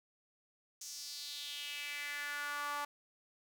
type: tone with high-pass filter sweep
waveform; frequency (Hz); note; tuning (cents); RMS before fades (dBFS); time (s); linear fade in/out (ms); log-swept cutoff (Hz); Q
sawtooth; 290.1; D4; -21; -42; 0.81-2.85; 5; 6200 to 990; 3.5
effects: none